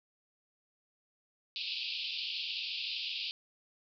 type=band-pass noise; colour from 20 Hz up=pink; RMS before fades=-38 dBFS; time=1.56-3.31 s; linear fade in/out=0 ms; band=2500 to 4900 Hz; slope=96 dB/octave; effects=none